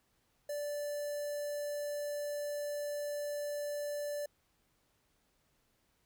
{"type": "tone with notch filter", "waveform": "square", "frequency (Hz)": 584, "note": "D5", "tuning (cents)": -10, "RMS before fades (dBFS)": -38, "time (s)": [0.49, 4.26], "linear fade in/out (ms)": 5, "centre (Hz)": 2600, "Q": 0.6, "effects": ["pink hiss -75 dBFS RMS until 6.05 s"]}